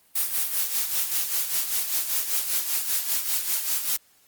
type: noise with tremolo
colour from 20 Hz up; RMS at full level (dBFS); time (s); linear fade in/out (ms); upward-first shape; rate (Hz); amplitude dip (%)
blue; -23; 0.15-3.97; 10; sine; 5.1; 60
effects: white hiss -60 dBFS RMS until 4.27 s + Opus 32 kbps